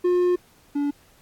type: tone pair in turn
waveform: triangle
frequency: 357.2 / 287.2 Hz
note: F4 / D4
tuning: +39 / -39 cents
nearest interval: major third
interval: 378 cents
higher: first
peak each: -15 / -19 dBFS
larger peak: first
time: 0.04-0.36 / 0.75-0.91 s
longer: first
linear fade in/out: 10 ms
effects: pink hiss -57 dBFS RMS until 1.21 s + AAC 64 kbps